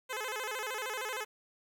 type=tone with vibrato; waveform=10% pulse; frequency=469.7 Hz; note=A#4; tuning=13 cents sharp; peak=-27 dBFS; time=0.09-1.25 s; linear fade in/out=20 ms; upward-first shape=square; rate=13 Hz; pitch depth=160 cents each way; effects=11-bit